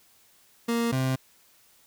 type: tone pair in turn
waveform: 30% pulse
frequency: 233.4 / 130.99 Hz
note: A#3 / C3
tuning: +2 / +2 cents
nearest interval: minor seventh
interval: 1000 cents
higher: first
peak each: -21 / -21 dBFS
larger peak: neither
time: 0.68-0.92 / 0.92-1.16 s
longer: neither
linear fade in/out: 10 ms
effects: white hiss -60 dBFS RMS until 1.86 s